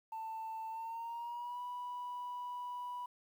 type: tone with pitch glide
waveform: sine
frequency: 890 to 981.8 Hz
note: A5 to B5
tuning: +20 to -10 cents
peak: -38 dBFS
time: 0.12-3.06 s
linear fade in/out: 5 ms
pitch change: +170 cents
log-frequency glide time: 0.69-1.6 s
effects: tanh soft clip ceiling -38 dBFS + 11-bit